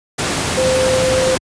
sine tone in noise, 518 Hz, C5, 17 cents flat, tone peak -13 dBFS, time 0.57-1.36 s, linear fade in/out 10 ms, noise pink, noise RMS -18 dBFS, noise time 0.18-1.38 s, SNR +2 dB, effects high-pass 80 Hz 12 dB/octave + resampled to 22050 Hz

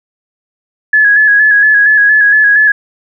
sine tone with vibrato, 1690 Hz, G#6, 30 cents sharp, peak -4 dBFS, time 0.93-2.72 s, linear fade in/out 5 ms, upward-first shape square, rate 4.3 Hz, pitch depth 32 cents each way, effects none

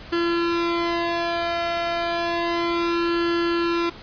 sawtooth tone with flanger, 340.7 Hz, F4, 43 cents flat, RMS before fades -23 dBFS, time 0.12-3.9 s, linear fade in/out 10 ms, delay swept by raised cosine 0.66 to 1.35 ms, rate 0.31 Hz, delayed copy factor +0.95, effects pink hiss -41 dBFS RMS until 4.02 s + resampled to 11025 Hz

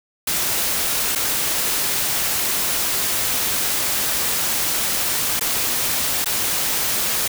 white noise with dropouts, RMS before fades -21 dBFS, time 0.27-7.28 s, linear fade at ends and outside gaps 5 ms, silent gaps 1.152-1.157 / 5.396-5.409 / 6.245-6.258 s, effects none

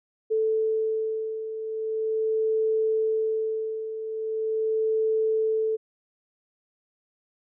sine beating tone pair, 439.4 / 439.81 Hz, A4 / A4, -2 / -1 cents, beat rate 0.41 Hz, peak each -30 / -24 dBFS, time 0.3-5.77 s, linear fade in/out 20 ms, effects none

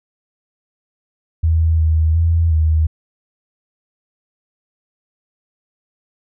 sine tone with pitch steps, 81 / 79.5 / 83 / 78.9 Hz, E2 / D#2 / E2 / D#2, -30 / +38 / +12 / +25 cents, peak -11 dBFS, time 1.43-2.87 s, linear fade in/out 10 ms, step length 360 ms, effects none

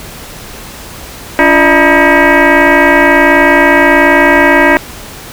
sine tone with frequency modulation, 659.3 Hz, E5, in tune, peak -3 dBFS, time 1.39-4.77 s, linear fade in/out 0 ms, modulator 315 Hz, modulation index 4.9, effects pink hiss -28 dBFS RMS until 5.32 s

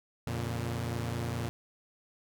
sawtooth tone cluster, 87.2 / 117.5 / 142.1 Hz, F2 / A#2 / C#3, -2 / +14 / +43 cents, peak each -34 / -30 / -37 dBFS, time 0.27-1.49 s, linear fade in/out 0 ms, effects none

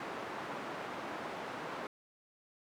white band-pass noise, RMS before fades -42 dBFS, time 0-1.87 s, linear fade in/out 2 ms, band 190 to 1200 Hz, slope 12 dB/octave, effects none

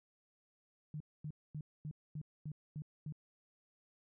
sine tone bursts, 151.3 Hz, D#3, 48 cents flat, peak -40 dBFS, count 8, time 0.94-3.124 s, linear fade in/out 2 ms, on 63 ms, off 240 ms, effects none

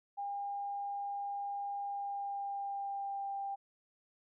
sine tone with pitch glide, 805 to 793 Hz, G5 to G5, +46 to +20 cents, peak -36 dBFS, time 0.17-3.56 s, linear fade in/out 20 ms, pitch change -26 cents, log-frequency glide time 1.79-3.29 s, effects none

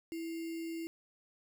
sine tone with sample-and-hold, 329.6 Hz, E4, in tune, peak -37 dBFS, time 0.12-0.87 s, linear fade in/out 0 ms, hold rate 2450 Hz, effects none

